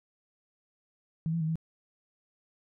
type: tone with pitch steps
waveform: sine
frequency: 161.4 / 167 / 157.8 / 162 Hz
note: E3 / E3 / D#3 / E3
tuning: -36 / +23 / +25 / -30 cents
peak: -27 dBFS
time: 1.26-1.556 s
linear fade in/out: 0 ms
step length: 74 ms
effects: none